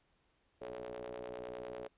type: ring-modulated tone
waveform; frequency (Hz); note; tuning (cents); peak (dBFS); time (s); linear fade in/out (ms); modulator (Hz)
sawtooth; 61; B1; -21; -36; 0.61-1.88; 10; 493
effects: pink hiss -75 dBFS RMS until 1.97 s + resampled to 8000 Hz